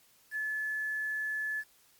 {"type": "tone with quantisation", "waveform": "sine", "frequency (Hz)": 1725, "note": "A6", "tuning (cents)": -35, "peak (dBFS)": -31, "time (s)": [0.31, 1.64], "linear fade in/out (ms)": 50, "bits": 9, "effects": ["white hiss -64 dBFS RMS until 1.99 s", "MP3 96 kbps"]}